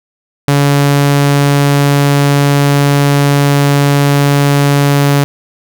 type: tone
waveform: sawtooth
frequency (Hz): 142.1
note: C#3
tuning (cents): +43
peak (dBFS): -3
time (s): 0.48-5.24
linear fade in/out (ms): 0
effects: none